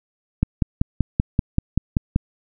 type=click train; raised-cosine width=5 ms; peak=-4 dBFS; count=10; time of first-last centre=0.43-2.161 s; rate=5.2 Hz; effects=none